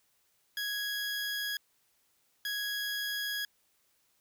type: tone pair in turn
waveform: 20% pulse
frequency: 1661.2 / 1661.2 Hz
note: G#6 / G#6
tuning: 0 / 0 cents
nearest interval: unison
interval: 0 cents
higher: neither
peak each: -28 dBFS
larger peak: neither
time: 0.57-1.57 / 2.45-3.45 s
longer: neither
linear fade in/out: 2 ms
effects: white hiss -72 dBFS RMS until 4.2 s